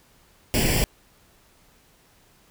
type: noise with comb filter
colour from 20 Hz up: pink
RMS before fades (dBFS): -21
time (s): 0.54-0.84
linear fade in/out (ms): 0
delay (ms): 0.39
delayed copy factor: +0.8
effects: pink hiss -58 dBFS RMS until 2.5 s